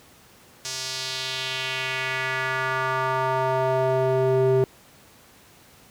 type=tone with band-pass filter sweep; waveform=square; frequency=130.81 Hz; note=C3; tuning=in tune; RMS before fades=-24 dBFS; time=0.65-4.64 s; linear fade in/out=0 ms; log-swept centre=5900 to 370 Hz; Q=2; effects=pink hiss -52 dBFS RMS until 5.9 s + high-pass 80 Hz 12 dB/octave